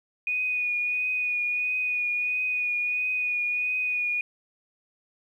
sine tone with vibrato, 2471 Hz, D#7, 13 cents flat, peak -24 dBFS, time 0.27-4.21 s, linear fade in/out 2 ms, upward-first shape triangle, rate 1.5 Hz, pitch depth 25 cents each way, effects 10-bit

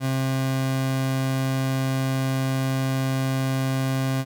30% pulse tone, 132.8 Hz, C3, 26 cents sharp, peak -19 dBFS, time 0-4.25 s, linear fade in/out 50 ms, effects none

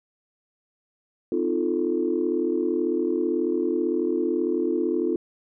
sine chord, F dominant seventh, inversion second, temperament equal with one note detuned, 256.2 / 311.1 / 349.2 / 440 Hz, C4 / Eb4 / F4 / A4, -36 / 0 / 0 / 0 cents, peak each -29 / -27 / -24 / -28 dBFS, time 1.32-5.16 s, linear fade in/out 2 ms, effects tanh soft clip ceiling -11 dBFS

